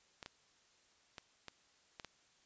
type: clicks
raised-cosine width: 0.2 ms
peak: -29 dBFS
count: 6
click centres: 0.228 / 0.261 / 1.182 / 1.483 / 1.998 / 2.047 s
effects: white hiss -70 dBFS RMS until 2.45 s + resampled to 16000 Hz